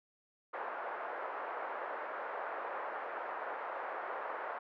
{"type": "band-pass noise", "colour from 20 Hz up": "pink", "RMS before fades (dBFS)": -41, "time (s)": [0.53, 4.59], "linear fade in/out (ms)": 10, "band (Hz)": [520, 1600], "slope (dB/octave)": 24, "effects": []}